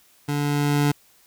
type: tone with level ramp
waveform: 25% pulse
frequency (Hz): 145.2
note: D3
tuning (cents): -19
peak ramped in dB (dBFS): -19 to -13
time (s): 0.28-0.92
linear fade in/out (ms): 10
effects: white hiss -57 dBFS RMS until 1.26 s